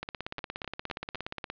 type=two click trains; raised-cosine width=0.3 ms; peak=-21 / -19 dBFS; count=4 / 26; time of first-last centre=0.39-1.155 / 0.03-1.501 s; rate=3.92 / 17 Hz; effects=resampled to 11025 Hz + 9-bit